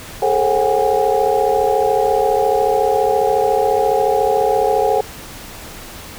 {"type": "tone cluster", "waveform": "sine", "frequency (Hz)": [415.2, 449.5, 536, 743, 816], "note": ["G#4", "A4", "C5", "F#5", "G#5"], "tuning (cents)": [0, 37, 42, 7, -31], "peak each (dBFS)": -19, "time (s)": [0.22, 5.01], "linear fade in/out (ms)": 5, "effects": ["pink hiss -34 dBFS RMS until 6.18 s"]}